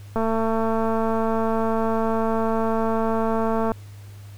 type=click train; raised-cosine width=1 ms; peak=-11 dBFS; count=798; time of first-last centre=0.16-3.718 s; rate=224 Hz; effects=added 101 Hz sine -38 dBFS peak until 4.37 s + pink hiss -52 dBFS RMS until 4.37 s